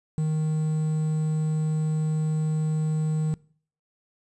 triangle tone with quantisation, 155.56 Hz, D#3, in tune, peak -20 dBFS, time 0.18-3.34 s, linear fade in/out 0 ms, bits 8, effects noise-tail reverb RT60 0.5 s tail -22 dB re dry + resampled to 24000 Hz

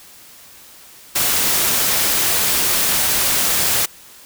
white noise, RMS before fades -17 dBFS, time 1.15-3.86 s, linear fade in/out 10 ms, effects white hiss -43 dBFS RMS until 4.25 s

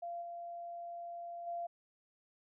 sine tone with level steps, 689 Hz, F5, 24 cents flat, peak -39 / -42 / -37 dBFS, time 0.02-1.67 s, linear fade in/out 10 ms, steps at 0.21 / 1.46 s, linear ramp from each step 20 ms, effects none

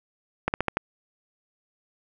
slowing click train, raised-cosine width 0.5 ms, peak -8 dBFS, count 5, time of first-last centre 0.48-0.77 s, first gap 59 ms, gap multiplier 1.14, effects none

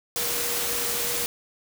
sine tone in noise, 477.3 Hz, A#4, 41 cents sharp, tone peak -36 dBFS, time 0.16-1.26 s, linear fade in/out 0 ms, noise white, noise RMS -27 dBFS, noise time 0.16-1.26 s, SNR -12 dB, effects none

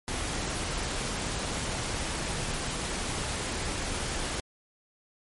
pink noise, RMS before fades -32 dBFS, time 0.08-4.4 s, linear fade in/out 0 ms, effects MP3 48 kbps

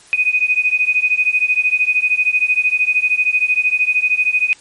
sine beating tone pair, 2489 / 2502 Hz, D#7 / D#7, 0 / +9 cents, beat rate 13 Hz, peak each -15 / -16 dBFS, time 0.13-4.53 s, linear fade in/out 0 ms, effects white hiss -45 dBFS RMS until 4.6 s + MP3 48 kbps

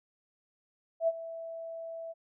sine tone with ADSR envelope, 659.3 Hz, E5, in tune, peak -22 dBFS, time 1-2.14 s, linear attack 77 ms, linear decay 40 ms, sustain -16 dB, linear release 30 ms, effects none

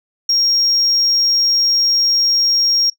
sine tone, 5580 Hz, F8, 2 cents flat, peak -10 dBFS, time 0.29-2.9 s, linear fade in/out 5 ms, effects noise-tail reverb RT60 0.1 s tail -19 dB re dry + tanh soft clip ceiling -9 dBFS

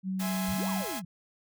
sine tone with pitch glide, 188.9 to 192.2 Hz, F#3 to G3, +36 to -34 cents, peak -29 dBFS, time 0.03-0.85 s, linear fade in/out 50 ms, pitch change +30 cents, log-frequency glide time 0.59-0.67 s
sawtooth chord, E augmented, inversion none, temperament equal, 659.3 / 830.6 / 1046.5 Hz, E5 / G#5 / B#5, 0 / 0 / 0 cents, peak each -36 / -35 / -40 dBFS, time 0.19-1.02 s, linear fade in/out 50 ms
white noise, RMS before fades -40 dBFS, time 0.19-1 s, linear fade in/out 10 ms
sine exponential two-way sweep, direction up then down, 55.5 to 1150 to 158.1 Hz, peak -37 dBFS, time 0.48-1.05 s, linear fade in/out 5 ms, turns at 0.69 s
effects none

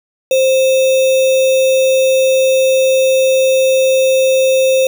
sine tone with sample-and-hold, 526 Hz, C5, 9 cents sharp, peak -8 dBFS, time 0.31-4.87 s, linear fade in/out 2 ms, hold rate 3150 Hz, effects none

